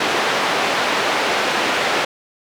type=band-pass noise; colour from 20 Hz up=pink; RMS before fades=-19 dBFS; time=0-2.05 s; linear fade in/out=5 ms; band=440 to 3500 Hz; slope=12 dB/octave; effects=none